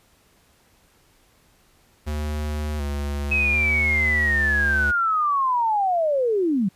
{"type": "tone with vibrato", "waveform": "square", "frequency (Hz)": 73.42, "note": "D2", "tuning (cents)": 0, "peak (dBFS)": -25, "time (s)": [2.06, 4.92], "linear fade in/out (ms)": 20, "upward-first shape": "square", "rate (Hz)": 0.68, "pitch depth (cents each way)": 42}
{"type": "linear sweep", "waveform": "sine", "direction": "down", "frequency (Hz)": [2570, 176.5], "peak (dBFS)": -18, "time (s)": [3.31, 6.69], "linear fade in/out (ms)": 10}
{"effects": ["pink hiss -59 dBFS RMS until 6.75 s", "resampled to 32000 Hz"]}